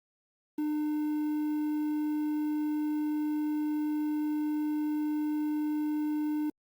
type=tone with quantisation; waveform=triangle; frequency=301.8 Hz; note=D4; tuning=47 cents sharp; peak=-26 dBFS; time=0.58-6.5 s; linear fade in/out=5 ms; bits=9; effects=Opus 48 kbps